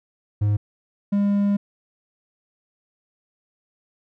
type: tone pair in turn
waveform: triangle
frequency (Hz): 103.83 / 202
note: G#2 / G#3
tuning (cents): 0 / -48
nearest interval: octave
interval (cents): 1152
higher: second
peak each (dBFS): -15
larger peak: neither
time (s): 0.41-0.57 / 1.12-1.57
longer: second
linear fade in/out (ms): 10
effects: none